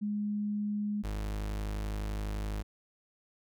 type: tone pair in turn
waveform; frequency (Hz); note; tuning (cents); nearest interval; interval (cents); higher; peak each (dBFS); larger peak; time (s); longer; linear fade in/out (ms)
sine / 40% pulse; 207.7 / 51.76; G#3 / G#1; 0 / -5; 2 octaves; 2405; first; -30 / -32; first; 0.01-1.03 / 1.03-2.63; second; 20
effects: none